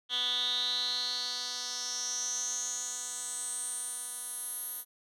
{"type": "tone with band-pass filter sweep", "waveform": "10% pulse", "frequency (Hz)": 246.9, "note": "B3", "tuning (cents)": 0, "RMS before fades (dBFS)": -35, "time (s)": [0.09, 4.85], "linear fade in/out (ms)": 50, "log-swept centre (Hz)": [3300, 12000], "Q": 8, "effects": []}